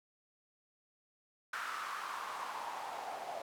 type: noise with band-pass filter sweep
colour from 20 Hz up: white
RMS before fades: -42 dBFS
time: 1.53-3.42 s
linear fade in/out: 5 ms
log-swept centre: 1400 to 670 Hz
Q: 4.3
effects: none